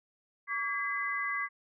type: tone cluster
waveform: sine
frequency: 1139 / 1635 / 2021 Hz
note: C#6 / G#6 / B6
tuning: +47 / -28 / +39 cents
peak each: -35 / -38 / -33 dBFS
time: 0.47-1.49 s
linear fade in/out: 50 ms
effects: none